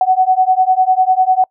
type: beating tone pair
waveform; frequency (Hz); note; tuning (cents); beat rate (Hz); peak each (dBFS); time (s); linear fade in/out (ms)
sine; 742 / 752; F#5 / F#5; +5 / +28; 10; -12; 0.01-1.44; 2
effects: noise-tail reverb RT60 0.1 s tail -26 dB re dry